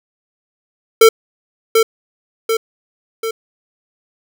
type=tone with echo; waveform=square; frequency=448.5 Hz; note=A4; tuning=33 cents sharp; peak=-4 dBFS; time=1.01-1.09 s; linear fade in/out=5 ms; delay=740 ms; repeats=3; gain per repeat=-5 dB; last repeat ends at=3.31 s; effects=none